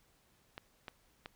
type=clicks; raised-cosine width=0.3 ms; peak=-27 dBFS; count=3; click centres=0.579 / 0.882 / 1.259 s; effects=pink hiss -70 dBFS RMS until 1.35 s